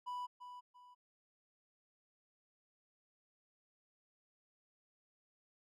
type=tone with echo; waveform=triangle; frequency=987.8 Hz; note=B5; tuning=in tune; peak=-38 dBFS; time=0.06-0.27 s; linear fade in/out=20 ms; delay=340 ms; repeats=2; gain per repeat=-9 dB; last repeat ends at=0.95 s; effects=none